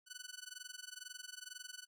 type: tone with amplitude modulation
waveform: 10% pulse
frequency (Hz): 1490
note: F#6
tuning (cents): +12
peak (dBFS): -36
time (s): 0.06-1.87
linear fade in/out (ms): 50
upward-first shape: sine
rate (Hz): 22.1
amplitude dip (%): 95
effects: none